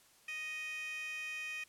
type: tone with high-pass filter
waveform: 15% pulse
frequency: 622.3 Hz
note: D#5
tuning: in tune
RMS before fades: -42 dBFS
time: 0.28-1.64 s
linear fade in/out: 5 ms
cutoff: 2300 Hz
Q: 7.5
effects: white hiss -65 dBFS RMS until 1.68 s + low-pass 12000 Hz 12 dB/octave